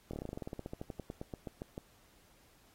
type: slowing click train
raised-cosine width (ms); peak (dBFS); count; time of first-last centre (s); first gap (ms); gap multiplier
2; -27; 24; 0.11-1.779; 24; 1.09
effects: pink hiss -66 dBFS RMS until 2.74 s + AAC 48 kbps